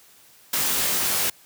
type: noise with comb filter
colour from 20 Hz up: white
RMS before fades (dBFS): -23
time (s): 0.53-1.3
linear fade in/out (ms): 5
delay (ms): 18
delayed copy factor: +0.9
effects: white hiss -53 dBFS RMS until 1.45 s + high-pass 80 Hz 12 dB/octave